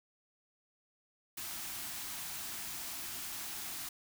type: band-stop noise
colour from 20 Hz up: white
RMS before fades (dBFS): -42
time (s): 1.37-3.89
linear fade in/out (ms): 5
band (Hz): 390 to 630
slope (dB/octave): 96
effects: none